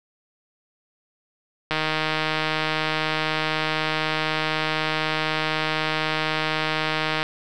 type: click train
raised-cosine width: 0.3 ms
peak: -7 dBFS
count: 862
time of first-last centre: 1.71-7.229 s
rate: 156 Hz
effects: none